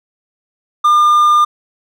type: tone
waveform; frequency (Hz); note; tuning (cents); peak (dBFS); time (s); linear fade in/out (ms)
triangle; 1204; D6; +43; -5; 0.84-1.45; 10
effects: none